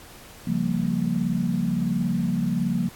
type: chord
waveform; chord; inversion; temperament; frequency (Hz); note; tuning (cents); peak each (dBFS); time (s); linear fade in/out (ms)
sine; G half-diminished seventh; second; equal with one note detuned; 138.59 / 174.61 / 196 / 232.3; Db3 / F3 / G3 / Bb3; 0 / 0 / 0 / -6; -31 / -25 / -28 / -26; 0.47-2.89; 5
effects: pink hiss -46 dBFS RMS until 2.95 s + AAC 64 kbps